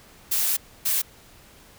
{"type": "noise bursts at uneven times", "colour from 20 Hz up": "blue", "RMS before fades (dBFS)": -23, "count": 2, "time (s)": [[0.31, 0.57], [0.85, 1.02]], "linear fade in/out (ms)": 10, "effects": ["pink hiss -51 dBFS RMS until 1.78 s"]}